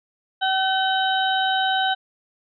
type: harmonic tone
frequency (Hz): 763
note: G5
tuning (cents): -47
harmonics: 1 / 2 / 4 / 5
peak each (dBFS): -21 / -24 / -27 / -28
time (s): 0.41-1.95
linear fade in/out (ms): 20
effects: none